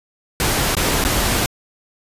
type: noise with dropouts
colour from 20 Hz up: pink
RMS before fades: -18 dBFS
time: 0.4-1.46 s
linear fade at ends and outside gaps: 1 ms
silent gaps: 0.751-0.768 / 1.04-1.049 s
effects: resampled to 32000 Hz